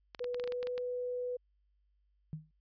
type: clicks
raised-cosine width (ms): 0.2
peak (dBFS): -26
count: 11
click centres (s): 0.148 / 0.194 / 0.243 / 0.345 / 0.398 / 0.44 / 0.476 / 0.522 / 0.629 / 0.671 / 0.779
type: tone with pitch glide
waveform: sine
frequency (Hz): 490.7 to 494.7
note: B4 to B4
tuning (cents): -11 to +3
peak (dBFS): -34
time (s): 0.2-1.37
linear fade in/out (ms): 10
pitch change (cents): +14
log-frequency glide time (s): 0.46-0.69
type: tone with exponential decay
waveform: sine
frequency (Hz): 155.56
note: D#3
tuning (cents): 0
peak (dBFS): -34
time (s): 2.33-2.51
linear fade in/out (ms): 0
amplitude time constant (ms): 39
effects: added 50 Hz sine -70 dBFS peak until 2.6 s + resampled to 11025 Hz